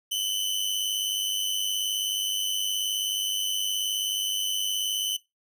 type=tone pair together; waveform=sawtooth; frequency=2972 / 3071 Hz; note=F#7 / G7; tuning=+7 / -36 cents; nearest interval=minor second; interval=57 cents; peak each=-26 dBFS; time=0.11-5.17 s; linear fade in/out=10 ms; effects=noise-tail reverb RT60 0.2 s tail -20 dB re dry